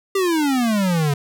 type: exponential sweep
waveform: square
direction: down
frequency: 399.5 to 138.59 Hz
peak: -17 dBFS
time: 0.15-1.14 s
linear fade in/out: 5 ms
effects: none